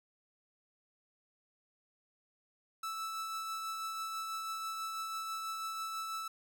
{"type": "tone with tremolo", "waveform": "45% pulse", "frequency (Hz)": 1315, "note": "E6", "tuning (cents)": -5, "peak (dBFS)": -36, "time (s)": [2.83, 6.28], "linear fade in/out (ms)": 5, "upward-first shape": "triangle", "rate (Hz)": 6.1, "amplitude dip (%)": 30, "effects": []}